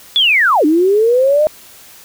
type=linear two-way sweep; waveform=sine; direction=down then up; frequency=3500 to 291.7 to 623 Hz; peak=-8 dBFS; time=0.16-1.47 s; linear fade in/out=0 ms; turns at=0.65 s; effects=white hiss -40 dBFS RMS until 2.04 s